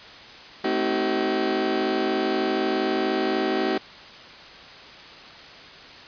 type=chord; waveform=30% pulse; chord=A diminished seventh; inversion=none; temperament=just; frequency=220 / 264 / 316.8 / 380.2 Hz; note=A3 / C4 / Eb4 / Gb4; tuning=0 / +16 / +31 / +47 cents; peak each=-28 / -27 / -25 / -22 dBFS; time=0.64-3.78 s; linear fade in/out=5 ms; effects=white hiss -43 dBFS RMS until 6.07 s + resampled to 11025 Hz